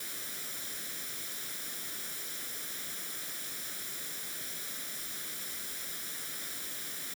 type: noise with comb filter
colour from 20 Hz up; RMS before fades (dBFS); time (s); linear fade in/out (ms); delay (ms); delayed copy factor
white; -39; 0-7.14; 5; 0.55; +0.6
effects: high-pass 150 Hz 12 dB/octave